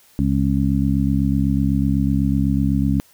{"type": "harmonic tone", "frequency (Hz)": 68, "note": "C#2", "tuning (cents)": -33, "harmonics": [1, 2, 3, 4], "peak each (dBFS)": [-22, -21, -20, -21], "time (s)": [0.19, 3], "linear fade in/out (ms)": 0, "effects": ["white hiss -53 dBFS RMS until 3.13 s"]}